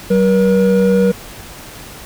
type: tone pair together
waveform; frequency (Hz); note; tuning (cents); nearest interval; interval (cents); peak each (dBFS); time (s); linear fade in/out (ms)
triangle; 189.93 / 478.6; F#3 / A#4; +46 / +46; octave + major third; 1600; -10; 0.1-1.12; 10
effects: pink hiss -34 dBFS RMS until 2.05 s